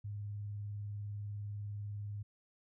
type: tone with vibrato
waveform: sine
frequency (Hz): 102.9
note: G#2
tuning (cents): -16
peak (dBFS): -39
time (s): 0.04-2.23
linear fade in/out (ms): 10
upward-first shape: sine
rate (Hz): 20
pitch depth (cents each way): 53
effects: none